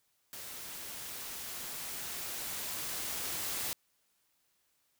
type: noise with level ramp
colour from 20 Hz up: white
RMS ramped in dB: -45 to -36 dBFS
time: 0.33-3.73 s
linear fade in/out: 0 ms
effects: white hiss -75 dBFS RMS until 4.99 s